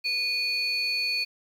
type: tone pair together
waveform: sine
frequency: 2461 / 4436 Hz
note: D#7 / C#8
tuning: -20 / 0 cents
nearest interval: minor seventh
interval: 1020 cents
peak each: -26 dBFS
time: 0.04-1.25 s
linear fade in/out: 20 ms
effects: tanh soft clip ceiling -20 dBFS + 9-bit